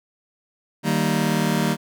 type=chord; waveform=sawtooth; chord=Eb major; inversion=none; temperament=just; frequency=155.56 / 194.45 / 233.3 Hz; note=Eb3 / G3 / Bb3; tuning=0 / -14 / +2 cents; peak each=-19 dBFS; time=0.83-1.77 s; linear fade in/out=50 ms; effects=none